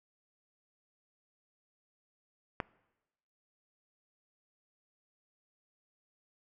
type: click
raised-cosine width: 0.5 ms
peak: -17 dBFS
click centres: 2.602 s
effects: noise-tail reverb RT60 1.0 s tail -22 dB re dry